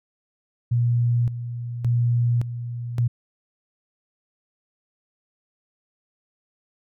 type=tone with tremolo; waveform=sine; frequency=119.6 Hz; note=A#2; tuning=45 cents sharp; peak=-17 dBFS; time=0.71-3.08 s; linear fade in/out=10 ms; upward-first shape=square; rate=0.88 Hz; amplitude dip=70%; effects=none